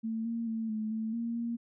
sine tone with pitch steps, 223.9 / 230.9 / 224 / 216.6 / 221.1 / 232.5 / 234 Hz, A3 / A#3 / A3 / A3 / A3 / A#3 / A#3, +30 / -16 / +31 / -27 / +9 / -4 / +7 cents, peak -31 dBFS, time 0.03-1.57 s, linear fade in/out 20 ms, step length 220 ms, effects none

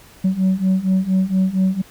sine beating tone pair, 186.1 / 190.4 Hz, F#3 / F#3, +10 / +50 cents, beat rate 4.3 Hz, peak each -17 / -15 dBFS, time 0.24-1.82 s, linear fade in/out 10 ms, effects tanh soft clip ceiling -11 dBFS + pink hiss -46 dBFS RMS until 1.9 s

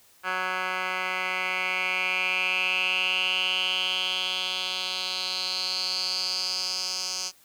10% pulse tone with band-pass filter sweep, 185 Hz, F#3, in tune, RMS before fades -28 dBFS, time 0.23-7.32 s, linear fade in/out 50 ms, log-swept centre 1700 to 5600 Hz, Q 6, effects white hiss -58 dBFS RMS until 7.44 s

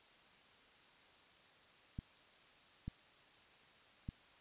clicks, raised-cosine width 5 ms, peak -30 dBFS, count 3, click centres 1.989 / 2.88 / 4.089 s, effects white hiss -64 dBFS RMS until 4.4 s + resampled to 8000 Hz

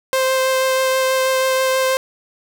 sawtooth tone with vibrato, 523.3 Hz, C5, in tune, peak -11 dBFS, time 0.13-1.97 s, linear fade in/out 0 ms, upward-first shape triangle, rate 6.2 Hz, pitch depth 11 cents each way, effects none

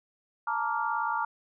sine chord, Bb major seventh, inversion third, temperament just, 874.1 / 932.3 / 1165.4 / 1398.5 Hz, A5 / Bb5 / D6 / F6, -12 / 0 / -14 / +2 cents, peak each -33 / -31 / -33 / -33 dBFS, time 0.47-1.25 s, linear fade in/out 5 ms, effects none

